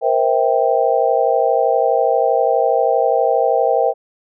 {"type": "chord", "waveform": "sine", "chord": "C dominant seventh", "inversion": "third", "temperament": "just", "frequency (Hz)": [470.9, 523.3, 654.1, 784.9], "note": ["Bb4", "C5", "E5", "G5"], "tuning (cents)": [18, 0, -14, 2], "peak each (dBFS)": -18, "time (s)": [0.01, 3.94], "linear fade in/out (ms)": 50, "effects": []}